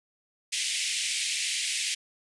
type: band-pass noise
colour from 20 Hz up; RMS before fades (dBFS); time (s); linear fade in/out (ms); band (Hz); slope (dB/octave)
pink; -30; 0.52-1.95; 10; 2100 to 10000; 48
effects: resampled to 24000 Hz